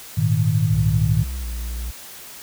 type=chord; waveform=sine; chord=Ab suspended second; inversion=none; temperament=equal; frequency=103.83 / 116.54 / 155.56 Hz; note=Ab2 / Bb2 / Eb3; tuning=0 / 0 / 0 cents; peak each=-20 dBFS; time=0.17-1.24 s; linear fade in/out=10 ms
type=tone with pitch glide; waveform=triangle; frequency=64.4 to 58.71 Hz; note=C2 to A#1; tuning=-27 to +13 cents; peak=-23 dBFS; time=0.72-1.91 s; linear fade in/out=5 ms; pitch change=-160 cents; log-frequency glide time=1.41-1.46 s
effects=white hiss -39 dBFS RMS until 2.42 s